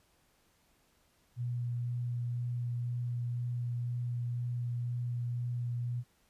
sine tone with vibrato, 121 Hz, B2, 35 cents flat, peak -32 dBFS, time 1.36-6.04 s, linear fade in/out 50 ms, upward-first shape sine, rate 2 Hz, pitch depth 9 cents each way, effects pink hiss -70 dBFS RMS until 6.29 s + resampled to 32000 Hz

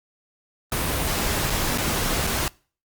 pink noise with dropouts, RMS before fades -24 dBFS, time 0.72-2.48 s, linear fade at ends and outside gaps 1 ms, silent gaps 1.499-1.503 / 1.776-1.783 / 2.268-2.272 s, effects noise-tail reverb RT60 0.4 s tail -24 dB re dry + Opus 32 kbps

